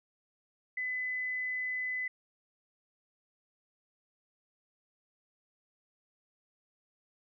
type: tone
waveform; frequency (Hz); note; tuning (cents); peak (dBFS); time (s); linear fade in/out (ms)
sine; 2010; B6; +30; -32; 0.77-2.08; 5
effects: none